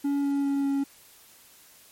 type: tone with pitch steps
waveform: triangle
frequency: 282.5 / 280.7 / 278.9 / 277.2 Hz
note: C#4 / C#4 / C#4 / C#4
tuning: +33 / +22 / +11 / 0 cents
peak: -21 dBFS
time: 0.04-0.84 s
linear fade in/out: 10 ms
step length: 200 ms
effects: white hiss -54 dBFS RMS until 1.91 s + MP3 64 kbps